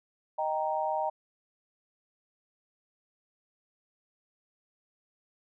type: chord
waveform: sine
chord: Eb major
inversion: none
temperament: equal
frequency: 622.3 / 784 / 932.3 Hz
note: Eb5 / G5 / Bb5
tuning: 0 / 0 / 0 cents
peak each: -32 dBFS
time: 0.38-1.1 s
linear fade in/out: 10 ms
effects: none